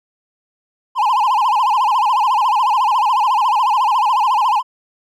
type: tone with vibrato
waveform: triangle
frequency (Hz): 933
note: A#5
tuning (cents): +1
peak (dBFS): -10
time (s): 0.95-4.63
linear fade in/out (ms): 50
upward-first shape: sine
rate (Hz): 14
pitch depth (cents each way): 220
effects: none